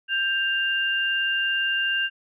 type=tone pair together; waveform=sine; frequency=1579.4 / 2794 Hz; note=G6 / F7; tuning=+13 / 0 cents; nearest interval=minor seventh; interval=987 cents; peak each=-24 dBFS; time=0.08-2.1 s; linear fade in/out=50 ms; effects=none